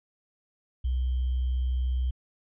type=tone with sample-and-hold; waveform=sine; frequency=63.1 Hz; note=B1; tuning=38 cents sharp; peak=-24 dBFS; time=0.84-2.11 s; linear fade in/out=10 ms; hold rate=3150 Hz; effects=resampled to 8000 Hz